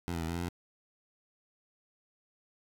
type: tone with pitch steps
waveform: 15% pulse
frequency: 86.9 / 83.3 / 80.7 / 84.9 / 86.4 / 87.3 Hz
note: F2 / E2 / E2 / F2 / F2 / F2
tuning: -8 / +19 / -36 / -48 / -18 / 0 cents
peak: -27 dBFS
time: 0.08-0.488 s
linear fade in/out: 0 ms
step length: 68 ms
effects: none